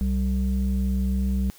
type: tone pair together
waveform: sine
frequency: 64.2 / 192.53 Hz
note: C2 / G3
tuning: -32 / -31 cents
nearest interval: octave + perfect fifth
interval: 1901 cents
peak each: -21 / -23 dBFS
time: 0.01-1.5 s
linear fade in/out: 0 ms
effects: tanh soft clip ceiling -18 dBFS + white hiss -51 dBFS RMS until 1.58 s